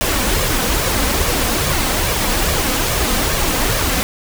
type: noise with flanger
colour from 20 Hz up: pink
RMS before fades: -17 dBFS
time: 0.01-4.03 s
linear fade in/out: 0 ms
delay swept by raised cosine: 1.7 to 4 ms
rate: 2.4 Hz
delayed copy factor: +0.5
effects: none